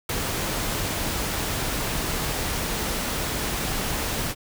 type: noise with ADSR envelope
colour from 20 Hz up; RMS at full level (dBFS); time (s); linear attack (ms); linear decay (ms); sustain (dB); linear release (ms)
pink; -25; 0.09-4.35; 5; 6; -2; 54
effects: none